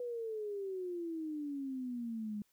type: exponential sweep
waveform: sine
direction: down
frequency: 493.9 to 205 Hz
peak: -37 dBFS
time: 0-2.42 s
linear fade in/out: 2 ms
effects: white hiss -75 dBFS RMS until 2.52 s